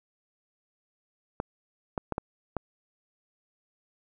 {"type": "clicks", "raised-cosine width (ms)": 1, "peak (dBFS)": -15, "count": 5, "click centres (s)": [1.401, 1.978, 2.123, 2.181, 2.567], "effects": []}